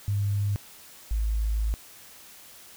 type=tone pair in turn; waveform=sine; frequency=101.4 / 53.71 Hz; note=G#2 / A1; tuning=-41 / -41 cents; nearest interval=major seventh; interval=1100 cents; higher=first; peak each=-23 dBFS; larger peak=neither; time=0.08-0.56 / 1.11-1.74 s; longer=second; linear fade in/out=0 ms; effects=white hiss -49 dBFS RMS until 2.76 s